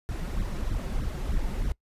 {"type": "noise with flanger", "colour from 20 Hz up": "brown", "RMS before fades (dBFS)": -29, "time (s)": [0.09, 1.72], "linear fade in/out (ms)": 0, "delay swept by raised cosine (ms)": [0.51, 5.71], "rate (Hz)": 3.2, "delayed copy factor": 0.9, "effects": ["noise-tail reverb RT60 0.1 s tail -22 dB re dry", "resampled to 32000 Hz"]}